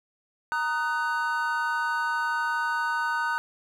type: chord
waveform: triangle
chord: D# minor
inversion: second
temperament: equal with one note detuned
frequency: 932.3 / 1244.5 / 1499.8 Hz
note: A#5 / D#6 / F#6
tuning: 0 / 0 / +23 cents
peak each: -27 / -30 / -26 dBFS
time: 0.52-3.38 s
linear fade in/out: 0 ms
effects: none